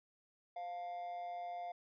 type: tone with amplitude modulation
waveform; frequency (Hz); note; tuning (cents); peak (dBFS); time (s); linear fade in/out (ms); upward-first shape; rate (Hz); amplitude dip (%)
triangle; 702; F5; +9; -37; 0.56-1.72; 5; sine; 185; 50
effects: resampled to 11025 Hz